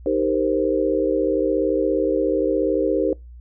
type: chord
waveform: sine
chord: C minor seventh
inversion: first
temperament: equal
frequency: 311.1 / 392 / 466.2 / 523.3 Hz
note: Eb4 / G4 / Bb4 / C5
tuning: 0 / 0 / 0 / 0 cents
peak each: -23 dBFS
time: 0.06-3.13 s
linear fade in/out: 2 ms
effects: noise-tail reverb RT60 0.2 s tail -24 dB re dry + added 60 Hz sine -38 dBFS peak until 3.4 s